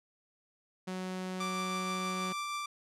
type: tone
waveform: sawtooth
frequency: 185.3 Hz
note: F#3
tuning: 3 cents sharp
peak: -32 dBFS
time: 0.87-2.33 s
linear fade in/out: 10 ms
type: tone with tremolo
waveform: sawtooth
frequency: 1174.7 Hz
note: D6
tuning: in tune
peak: -30 dBFS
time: 1.4-2.66 s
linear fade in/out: 5 ms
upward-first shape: triangle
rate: 6.3 Hz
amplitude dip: 25%
effects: low-pass 9000 Hz 12 dB/octave